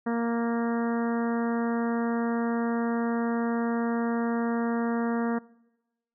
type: harmonic tone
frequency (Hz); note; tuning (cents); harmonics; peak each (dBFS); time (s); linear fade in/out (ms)
233.1; A#3; 0; 1 / 2 / 3 / 4 / 5 / 6 / 7 / 8; -26 / -32 / -36 / -38 / -40 / -42 / -43 / -44; 0.06-5.39; 10
effects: noise-tail reverb RT60 1.0 s tail -23 dB re dry